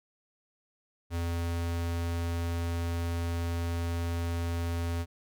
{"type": "tone", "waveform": "square", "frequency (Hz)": 84.9, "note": "F2", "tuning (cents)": -48, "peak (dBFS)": -30, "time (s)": [1.1, 5.06], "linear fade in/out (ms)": 50, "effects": []}